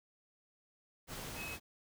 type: tone in noise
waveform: sine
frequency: 2562 Hz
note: E7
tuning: 50 cents flat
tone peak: -43 dBFS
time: 1.35-1.58 s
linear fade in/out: 50 ms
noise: pink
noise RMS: -45 dBFS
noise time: 1.07-1.6 s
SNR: -1 dB
effects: none